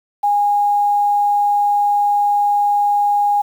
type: tone with quantisation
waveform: sine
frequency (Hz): 820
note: G#5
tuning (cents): -22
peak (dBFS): -12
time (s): 0.23-3.42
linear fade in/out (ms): 10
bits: 7
effects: none